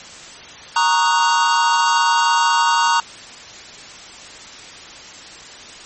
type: chord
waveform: square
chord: D# minor seventh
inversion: second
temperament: equal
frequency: 932.3 / 1108.7 / 1244.5 / 1480 Hz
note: A#5 / C#6 / D#6 / F#6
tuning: 0 / 0 / 0 / 0 cents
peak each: -16 / -22 / -22 / -22 dBFS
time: 0.76-3 s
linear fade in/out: 2 ms
effects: white hiss -37 dBFS RMS until 5.85 s + MP3 32 kbps